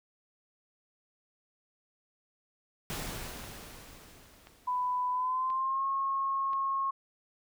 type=noise with exponential decay; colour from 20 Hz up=pink; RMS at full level=-36 dBFS; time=2.9-5.62 s; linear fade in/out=0 ms; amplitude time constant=590 ms
type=click train; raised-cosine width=0.3 ms; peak=-34 dBFS; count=4; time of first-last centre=3.44-6.533 s; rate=0.97 Hz
type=tone with pitch glide; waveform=sine; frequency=996 to 1086.1 Hz; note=B5 to C#6; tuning=+14 to -36 cents; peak=-28 dBFS; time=4.67-6.91 s; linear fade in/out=10 ms; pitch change=+150 cents; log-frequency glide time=5.11-5.86 s
effects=none